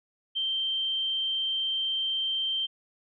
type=tone; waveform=sine; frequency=3136 Hz; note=G7; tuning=in tune; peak=-26 dBFS; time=0.35-2.67 s; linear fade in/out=20 ms; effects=none